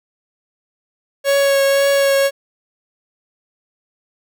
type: tone with vibrato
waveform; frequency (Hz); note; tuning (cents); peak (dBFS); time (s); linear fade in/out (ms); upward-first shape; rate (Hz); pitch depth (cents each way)
45% pulse; 554; C#5; -1; -12; 1.24-2.31; 50; triangle; 1.9; 17
effects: none